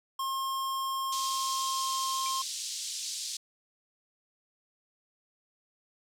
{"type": "tone with pitch glide", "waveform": "square", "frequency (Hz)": [1070, 1061.4], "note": ["C6", "C6"], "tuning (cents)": [38, 24], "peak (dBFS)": -31, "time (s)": [0.19, 2.42], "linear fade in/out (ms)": 5, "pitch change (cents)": -14, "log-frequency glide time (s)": [1.07, 1.96]}
{"type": "band-pass noise", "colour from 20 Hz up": "pink", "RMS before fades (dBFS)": -37, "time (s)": [1.12, 3.37], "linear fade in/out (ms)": 5, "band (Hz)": [3900, 8400], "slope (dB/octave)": 24}
{"type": "tone with exponential decay", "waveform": "sine", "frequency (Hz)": 2349, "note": "D7", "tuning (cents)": 0, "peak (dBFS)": -37, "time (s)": [2.26, 2.35], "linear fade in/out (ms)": 0, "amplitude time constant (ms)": 19}
{"effects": []}